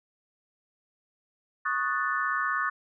sine chord, D# half-diminished seventh, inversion third, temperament equal, 1108.7 / 1244.5 / 1480 / 1760 Hz, C#6 / D#6 / F#6 / A6, 0 / 0 / 0 / 0 cents, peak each -31 dBFS, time 1.65-2.7 s, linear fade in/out 10 ms, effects none

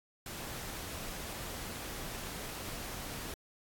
pink noise, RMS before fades -42 dBFS, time 0.26-3.34 s, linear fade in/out 2 ms, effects AAC 64 kbps

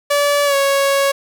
sawtooth tone with pitch glide, 576 to 554.1 Hz, D5 to C#5, -34 to -1 cents, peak -9 dBFS, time 0.1-1.12 s, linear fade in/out 10 ms, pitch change -67 cents, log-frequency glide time 0.45-0.55 s, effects none

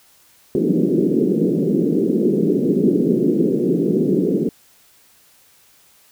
white band-pass noise, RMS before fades -17 dBFS, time 0.55-4.49 s, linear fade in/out 2 ms, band 160 to 420 Hz, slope 48 dB/octave, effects white hiss -53 dBFS RMS until 6.11 s

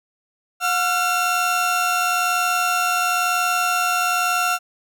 30% pulse tone pair together, 721.5 / 1362 Hz, F#5 / F6, -44 / -44 cents, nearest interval major seventh, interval 1100 cents, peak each -20 / -17 dBFS, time 0.6-4.59 s, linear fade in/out 50 ms, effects none

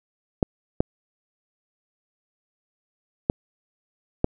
clicks, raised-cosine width 2 ms, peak -5 dBFS, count 4, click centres 0.428 / 0.805 / 3.299 / 4.244 s, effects none

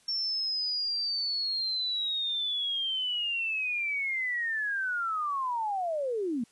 sine linear sweep, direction down, 5450 to 217.4 Hz, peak -28 dBFS, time 0.08-6.44 s, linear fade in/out 5 ms, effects white hiss -63 dBFS RMS until 6.51 s + resampled to 24000 Hz

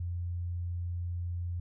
sine tone, 87.31 Hz, F2, in tune, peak -32 dBFS, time 0-1.6 s, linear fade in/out 5 ms, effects none

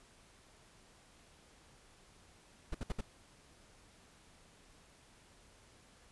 brown noise bursts, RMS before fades -36 dBFS, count 4, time 2.72-3.01 s, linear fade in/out 5 ms, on 26 ms, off 62 ms, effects pink hiss -63 dBFS RMS until 6.11 s + resampled to 24000 Hz

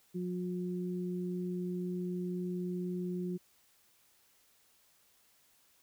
sine tone pair together, 179.6 / 359.2 Hz, F3 / F4, +49 / +49 cents, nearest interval octave, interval 1200 cents, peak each -35 / -39 dBFS, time 0.14-3.38 s, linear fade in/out 20 ms, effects white hiss -68 dBFS RMS until 5.82 s

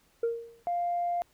sine tone with exponential decay, 464.4 Hz, A#4, 7 cents flat, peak -21 dBFS, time 0.23-0.63 s, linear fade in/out 5 ms, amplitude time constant 85 ms
sine tone, 698.5 Hz, F5, in tune, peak -26 dBFS, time 0.67-1.22 s, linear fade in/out 0 ms
effects tanh soft clip ceiling -22 dBFS + pink hiss -66 dBFS RMS until 1.33 s

